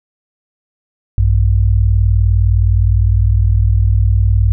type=tone pair together; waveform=sine; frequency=58.09 / 97.7 Hz; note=A#1 / G2; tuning=-5 / -5 cents; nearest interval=major sixth; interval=900 cents; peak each=-11 dBFS; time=1.18-4.52 s; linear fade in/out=0 ms; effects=none